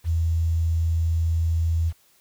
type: tone with quantisation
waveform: sine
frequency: 82.41 Hz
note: E2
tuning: in tune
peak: -19 dBFS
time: 0.04-1.93 s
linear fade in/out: 50 ms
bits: 8
effects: white hiss -60 dBFS RMS until 2.2 s